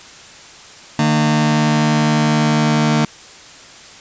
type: tone pair together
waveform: sawtooth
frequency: 151.95 / 227.9 Hz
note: D#3 / A#3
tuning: -41 / -39 cents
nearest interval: perfect fifth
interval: 702 cents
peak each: -11 dBFS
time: 0.99-3.05 s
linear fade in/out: 2 ms
effects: white hiss -39 dBFS RMS until 4 s + resampled to 16000 Hz